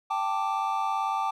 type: chord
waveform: triangle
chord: G suspended second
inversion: none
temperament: just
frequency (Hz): 784 / 882 / 1176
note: G5 / A5 / D6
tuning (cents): 0 / +4 / +2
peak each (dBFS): -28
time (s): 0.1-1.31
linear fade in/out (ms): 10
effects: none